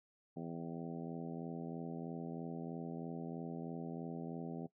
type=harmonic tone with a mistuned harmonic; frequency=83.1 Hz; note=E2; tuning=15 cents sharp; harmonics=2 / 3 / 4 / 5 / 6 / 7 / 8 / 9; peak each=-45 / -46 / -50 / -51 / -56 / -56 / -55 / -55 dBFS; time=0.36-4.67 s; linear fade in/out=10 ms; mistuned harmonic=9; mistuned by=+35 cents; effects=noise-tail reverb RT60 0.1 s tail -19 dB re dry